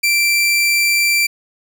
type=tone; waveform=sawtooth; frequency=2349 Hz; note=D7; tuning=in tune; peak=-9 dBFS; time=0.03-1.27 s; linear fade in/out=10 ms; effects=none